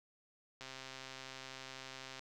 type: click train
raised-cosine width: 0.2 ms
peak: -30 dBFS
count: 210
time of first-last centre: 0.61-2.193 s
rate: 132 Hz
effects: none